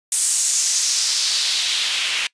white noise with band-pass filter sweep, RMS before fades -20 dBFS, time 0.12-2.27 s, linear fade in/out 2 ms, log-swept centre 8700 to 2600 Hz, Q 2.2, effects noise-tail reverb RT60 0.1 s tail -23 dB re dry + resampled to 22050 Hz

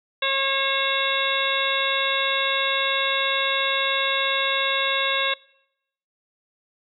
harmonic tone with a mistuned harmonic, 543 Hz, C#5, 36 cents flat, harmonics 1 / 2 / 3 / 4 / 5 / 6 / 7, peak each -28 / -28 / -28 / -28 / -28 / -28 / -28 dBFS, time 0.22-5.34 s, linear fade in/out 5 ms, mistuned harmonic 6, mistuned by +100 cents, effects noise-tail reverb RT60 0.8 s tail -23 dB re dry

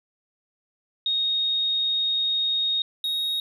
sine / triangle tone pair in turn, 3729 / 3757 Hz, A#7 / A#7, 0 / +13 cents, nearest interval unison, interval 13 cents, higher second, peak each -21 / -22 dBFS, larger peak first, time 1.06-2.82 / 3.04-3.4 s, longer first, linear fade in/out 2 ms, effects none

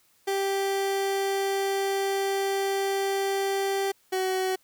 30% pulse tone pair in turn, 392 / 375.4 Hz, G4 / F#4, 0 / +25 cents, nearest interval minor second, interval 75 cents, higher first, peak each -22 / -22 dBFS, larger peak neither, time 0.27-3.92 / 4.12-4.56 s, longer first, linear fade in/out 10 ms, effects white hiss -64 dBFS RMS until 4.63 s

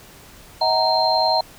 sine tone cluster, 637 / 748 / 929 / 4166 Hz, D#5 / F#5 / A#5 / C8, +41 / +19 / -6 / -8 cents, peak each -21 dBFS, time 0.61-1.41 s, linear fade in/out 5 ms, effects pink hiss -45 dBFS RMS until 1.58 s

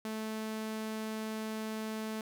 sawtooth tone, 218.5 Hz, A3, 12 cents flat, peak -32 dBFS, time 0.05-2.21 s, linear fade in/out 2 ms, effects none

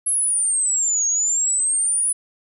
sine exponential two-way sweep, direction down then up, 11000 to 6540 to 10010 Hz, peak -17 dBFS, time 0.06-2.13 s, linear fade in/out 10 ms, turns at 1.06 s, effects none

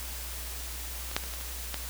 clicks, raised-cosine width 0.2 ms, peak -21 / -8 / -23 / -24 / -24 / -15 dBFS, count 6, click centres 1.114 / 1.165 / 1.238 / 1.338 / 1.411 / 1.743 s, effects added 60 Hz sine -39 dBFS peak until 1.89 s + white hiss -40 dBFS RMS until 1.89 s

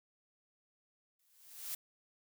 blue noise with exponential growth, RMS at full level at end -38 dBFS, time 1.19-1.75 s, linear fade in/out 5 ms, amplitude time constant 120 ms, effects none

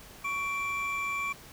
triangle tone pair together, 1119.8 / 2349 Hz, C#6 / D7, +17 / 0 cents, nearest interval octave + minor second, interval 1283 cents, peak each -32 / -30 dBFS, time 0.24-1.33 s, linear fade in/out 10 ms, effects pink hiss -50 dBFS RMS until 1.52 s

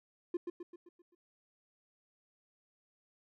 triangle tone with echo, 349.3 Hz, F4, in tune, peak -28 dBFS, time 0.34-0.37 s, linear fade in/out 5 ms, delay 130 ms, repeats 6, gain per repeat -6 dB, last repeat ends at 1.15 s, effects tanh soft clip ceiling -27 dBFS

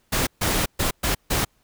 pink noise bursts at uneven times, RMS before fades -22 dBFS, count 5, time 0.12-0.27 / 0.41-0.66 / 0.79-0.91 / 1.03-1.15 / 1.3-1.45 s, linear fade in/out 10 ms, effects pink hiss -65 dBFS RMS until 1.63 s

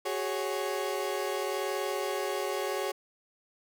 30% pulse chord, F# suspended second, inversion none, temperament equal with one note detuned, 374.5 / 415.3 / 554.4 Hz, F#4 / G#4 / C#5, +21 / 0 / 0 cents, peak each -32 dBFS, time 0.05-2.92 s, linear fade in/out 10 ms, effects none

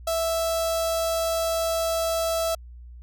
sawtooth tone with notch filter, 659.3 Hz, E5, in tune, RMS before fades -25 dBFS, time 0.07-2.55 s, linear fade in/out 5 ms, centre 2100 Hz, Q 0.95, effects added 60 Hz sine -40 dBFS peak until 3.02 s

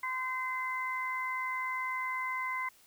harmonic tone, 514 Hz, C5, 31 cents flat, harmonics 2 / 3 / 4, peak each -35 / -47 / -35 dBFS, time 0.03-2.69 s, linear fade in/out 5 ms, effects white hiss -62 dBFS RMS until 2.86 s

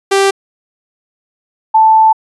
sawtooth / sine tone pair in turn, 392 / 880 Hz, G4 / A5, 0 / 0 cents, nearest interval octave + major second, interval 1400 cents, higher second, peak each -4 dBFS, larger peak neither, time 0.11-0.31 / 1.74-2.13 s, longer second, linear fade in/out 10 ms, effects resampled to 24000 Hz

